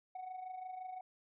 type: tone with amplitude modulation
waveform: sine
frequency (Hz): 743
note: F#5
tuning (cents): +7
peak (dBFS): -38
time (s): 0.15-1.01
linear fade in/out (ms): 5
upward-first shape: sine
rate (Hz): 25.8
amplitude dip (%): 65
effects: tanh soft clip ceiling -40 dBFS